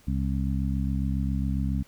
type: harmonic tone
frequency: 67.3 Hz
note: C2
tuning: 49 cents sharp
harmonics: 1 / 2 / 3 / 4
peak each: -27 / -30 / -30 / -35 dBFS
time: 0.07-1.83 s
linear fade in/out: 10 ms
effects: pink hiss -58 dBFS RMS until 1.87 s